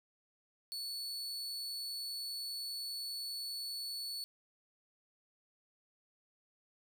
40% pulse tone, 4435 Hz, C#8, in tune, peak -38 dBFS, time 0.72-4.24 s, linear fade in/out 0 ms, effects none

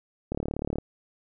click train, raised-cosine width 2 ms, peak -16 dBFS, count 18, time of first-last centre 0.32-0.784 s, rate 36.6 Hz, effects none

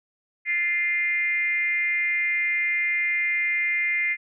sine tone with frequency modulation, 2090 Hz, C7, 2 cents flat, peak -21 dBFS, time 0.45-4.17 s, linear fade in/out 50 ms, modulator 339 Hz, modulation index 0.58, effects none

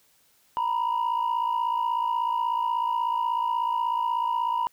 sine tone pair together, 932.3 / 988.7 Hz, A#5 / B5, 0 / +2 cents, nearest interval minor second, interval 102 cents, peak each -24 dBFS, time 0.57-4.67 s, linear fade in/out 0 ms, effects tanh soft clip ceiling -20 dBFS + white hiss -63 dBFS RMS until 4.72 s

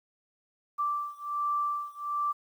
sine beating tone pair, 1171 / 1172.3 Hz, D6 / D6, -5 / -3 cents, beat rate 1.3 Hz, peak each -31 / -32 dBFS, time 0.78-2.33 s, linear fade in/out 20 ms, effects 10-bit

